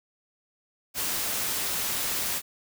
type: noise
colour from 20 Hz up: white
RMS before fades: -29 dBFS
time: 0.94-2.42 s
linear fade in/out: 50 ms
effects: none